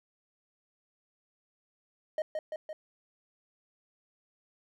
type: tone with echo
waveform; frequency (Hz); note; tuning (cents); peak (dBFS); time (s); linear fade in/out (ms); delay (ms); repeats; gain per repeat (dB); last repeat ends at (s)
triangle; 621; D#5; -3; -26; 2.18-2.22; 2; 170; 3; -3; 2.73
effects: none